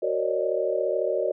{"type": "tone cluster", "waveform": "sine", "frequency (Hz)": [372.8, 462.8, 545, 583, 617], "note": ["F#4", "A#4", "C#5", "D5", "D#5"], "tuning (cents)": [13, -13, -29, -13, -15], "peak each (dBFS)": -29, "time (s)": [0.02, 1.32], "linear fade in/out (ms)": 10, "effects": []}